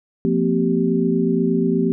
sine tone cluster, 174.2 / 228 / 256.4 / 387.9 Hz, F3 / A#3 / C4 / G4, -4 / -38 / -35 / -18 cents, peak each -21 dBFS, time 0.25-1.92 s, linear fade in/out 0 ms, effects none

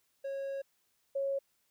triangle / sine tone pair in turn, 548 / 549.9 Hz, C#5 / C#5, -20 / -14 cents, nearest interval unison, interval 6 cents, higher second, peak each -33 / -30 dBFS, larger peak second, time 0.24-0.62 / 1.15-1.39 s, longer first, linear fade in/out 10 ms, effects white hiss -75 dBFS RMS until 1.7 s

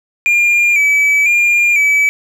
triangle tone with vibrato, 2349 Hz, D7, in tune, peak -7 dBFS, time 0.26-2.09 s, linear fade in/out 0 ms, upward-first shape square, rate 1 Hz, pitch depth 41 cents each way, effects none

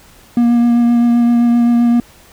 triangle tone with vibrato, 237.4 Hz, A#3, 32 cents sharp, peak -6 dBFS, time 0.37-2 s, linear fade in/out 2 ms, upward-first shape triangle, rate 7.7 Hz, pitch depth 16 cents each way, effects pink hiss -44 dBFS RMS until 2.32 s

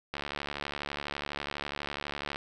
click train, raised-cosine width 0.3 ms, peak -18 dBFS, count 161, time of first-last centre 0.14-2.359 s, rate 72.1 Hz, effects none

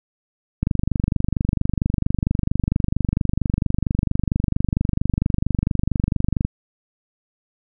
click train, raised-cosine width 5 ms, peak -6 dBFS, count 143, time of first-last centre 0.63-6.45 s, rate 24.4 Hz, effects none

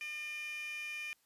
15% pulse tone with high-pass filter, 603 Hz, D5, 46 cents sharp, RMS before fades -42 dBFS, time 0.01-1.13 s, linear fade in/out 0 ms, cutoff 2400 Hz, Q 6.2, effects white hiss -73 dBFS RMS until 1.25 s + resampled to 32000 Hz

